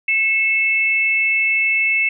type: tone pair together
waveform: sine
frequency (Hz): 2184 / 2637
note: C#7 / E7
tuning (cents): -26 / 0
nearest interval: minor third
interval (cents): 326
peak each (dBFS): -17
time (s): 0.08-2.09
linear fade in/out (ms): 5
effects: none